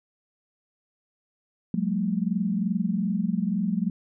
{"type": "tone cluster", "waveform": "sine", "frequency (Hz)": [179.7, 200.3, 222.8], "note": ["F3", "G3", "A3"], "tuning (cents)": [50, 38, 22], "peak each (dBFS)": [-27, -27, -28], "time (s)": [1.74, 3.9], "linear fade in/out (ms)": 2, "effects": []}